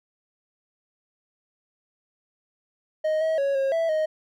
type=tone with pitch steps; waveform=triangle; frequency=623 / 639 / 555 / 541 / 659 / 624 Hz; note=D#5 / D#5 / C#5 / C#5 / E5 / D#5; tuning=+2 / +46 / +2 / -42 / -1 / +5 cents; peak=-19 dBFS; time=3.04-4.06 s; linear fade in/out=10 ms; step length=170 ms; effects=none